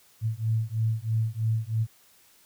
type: beating tone pair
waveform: sine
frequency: 110 / 113.1 Hz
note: A2 / A2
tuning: 0 / +48 cents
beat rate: 3.1 Hz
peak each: -27 / -27 dBFS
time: 0.21-1.87 s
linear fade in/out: 50 ms
effects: white hiss -59 dBFS RMS until 2.45 s